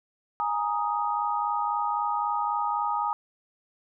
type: chord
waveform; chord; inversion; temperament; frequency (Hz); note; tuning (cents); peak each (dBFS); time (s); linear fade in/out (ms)
sine; Ab suspended second; none; just; 830.6 / 934.4 / 1245.9; Ab5 / Bb5 / Eb6; 0 / +4 / +2; -29; 0.4-3.13; 0
effects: none